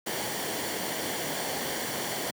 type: noise with comb filter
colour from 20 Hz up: pink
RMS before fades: -32 dBFS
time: 0.06-2.31 s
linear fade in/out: 10 ms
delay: 0.78 ms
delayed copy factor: -0.5
effects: high-pass 150 Hz 12 dB/octave